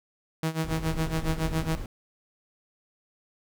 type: tone with tremolo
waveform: sawtooth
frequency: 160.3 Hz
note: E3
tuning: 48 cents flat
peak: -20 dBFS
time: 0.43-1.75 s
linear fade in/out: 0 ms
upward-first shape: sine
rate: 7.2 Hz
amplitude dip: 85%
type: noise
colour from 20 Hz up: brown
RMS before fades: -33 dBFS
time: 0.64-1.86 s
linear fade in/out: 2 ms
effects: none